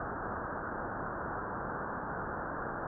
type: low-pass noise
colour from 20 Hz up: white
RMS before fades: -38 dBFS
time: 0-2.87 s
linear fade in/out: 2 ms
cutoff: 1600 Hz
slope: 96 dB/octave
effects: none